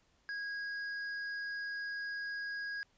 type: tone with tanh clipping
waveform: sine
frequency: 1646 Hz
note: G#6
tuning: 16 cents flat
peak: -39 dBFS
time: 0.29-2.83 s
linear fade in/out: 0 ms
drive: 10 dB
effects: pink hiss -72 dBFS RMS until 2.97 s + resampled to 16000 Hz